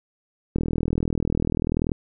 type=click train; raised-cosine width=3 ms; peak=-10 dBFS; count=56; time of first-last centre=0.56-1.918 s; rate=40.5 Hz; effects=none